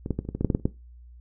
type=clicks; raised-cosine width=3 ms; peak=-18 / -12 / -14 / -27 / -18 / -17 / -13 / -8 / -9 / -9 / -30 / -9 dBFS; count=12; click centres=0.061 / 0.107 / 0.19 / 0.251 / 0.289 / 0.35 / 0.41 / 0.447 / 0.502 / 0.549 / 0.598 / 0.655 s; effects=noise-tail reverb RT60 0.2 s tail -17 dB re dry + added 60 Hz sine -45 dBFS peak until 1.2 s